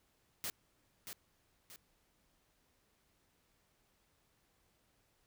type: noise with echo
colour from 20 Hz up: white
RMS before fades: -40 dBFS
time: 0.44-0.5 s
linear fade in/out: 0 ms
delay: 630 ms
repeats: 2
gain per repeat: -7 dB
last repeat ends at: 1.76 s
effects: pink hiss -75 dBFS RMS until 5.26 s